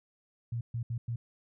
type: tone bursts at uneven times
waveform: sine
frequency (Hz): 117.4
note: A#2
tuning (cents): +13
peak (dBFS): -31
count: 4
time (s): 0.52-0.61 / 0.74-0.83 / 0.9-0.98 / 1.08-1.16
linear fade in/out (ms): 5
effects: none